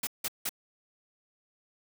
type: noise bursts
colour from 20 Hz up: white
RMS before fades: -32 dBFS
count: 3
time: 0.03-0.493 s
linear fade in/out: 5 ms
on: 41 ms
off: 170 ms
effects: none